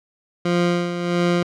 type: tone with tremolo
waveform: 20% pulse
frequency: 174.61 Hz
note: F3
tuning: in tune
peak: -11 dBFS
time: 0.45-1.43 s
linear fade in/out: 5 ms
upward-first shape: sine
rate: 1.5 Hz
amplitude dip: 60%
effects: low-pass 5000 Hz 12 dB/octave